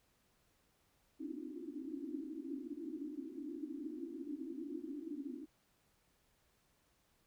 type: band-pass noise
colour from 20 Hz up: pink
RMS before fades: -45 dBFS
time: 1.19-5.46 s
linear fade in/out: 20 ms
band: 260 to 340 Hz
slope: 96 dB/octave
effects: pink hiss -75 dBFS RMS until 7.26 s